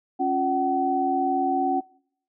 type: tone cluster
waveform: sine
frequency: 275.8 / 353 / 756 Hz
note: C#4 / F4 / F#5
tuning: -9 / +19 / +37 cents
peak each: -26 / -29 / -23 dBFS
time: 0.19-1.81 s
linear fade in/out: 20 ms
effects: noise-tail reverb RT60 0.6 s tail -23 dB re dry